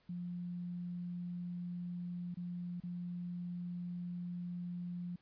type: tone with dropouts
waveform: sine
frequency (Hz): 176.1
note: F3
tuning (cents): +15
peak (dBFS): -39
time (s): 0.09-5.16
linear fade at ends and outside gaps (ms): 5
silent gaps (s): 2.344-2.37 / 2.802-2.835
effects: pink hiss -72 dBFS RMS until 5.21 s + resampled to 11025 Hz